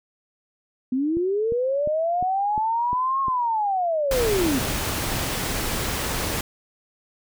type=linear two-way sweep; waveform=sine; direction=up then down; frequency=247 to 1091 to 247 Hz; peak=-20 dBFS; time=0.92-4.59 s; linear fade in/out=5 ms; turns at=3.21 s
type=click train; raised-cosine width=3 ms; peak=-21 dBFS; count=7; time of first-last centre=1.17-3.283 s; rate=2.84 Hz
type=noise; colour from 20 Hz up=pink; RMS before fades=-26 dBFS; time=4.11-6.41 s; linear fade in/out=2 ms
effects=none